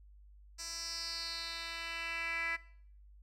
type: tone with band-pass filter sweep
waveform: 10% pulse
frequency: 332.5 Hz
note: E4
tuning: 15 cents sharp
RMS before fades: -40 dBFS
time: 0.58-2.57 s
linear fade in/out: 20 ms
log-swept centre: 6400 to 2100 Hz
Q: 4.1
effects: noise-tail reverb RT60 0.6 s tail -20 dB re dry + added 50 Hz sine -55 dBFS peak until 3.22 s